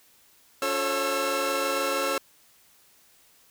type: tone cluster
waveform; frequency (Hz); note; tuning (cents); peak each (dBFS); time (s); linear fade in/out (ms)
sawtooth; 284.7 / 357.2 / 436.4 / 543 / 1337; C#4 / F4 / A4 / C#5 / E6; +46 / +39 / -14 / -36 / +24; -32 / -32 / -30 / -24 / -26; 0.62-2.18; 2
effects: white hiss -59 dBFS RMS until 3.5 s